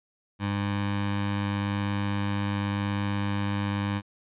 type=tone with notch filter; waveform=15% pulse; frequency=100.9 Hz; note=G#2; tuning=49 cents flat; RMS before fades=-28 dBFS; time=0.39-4.02 s; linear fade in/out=50 ms; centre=400 Hz; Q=1.5; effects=resampled to 8000 Hz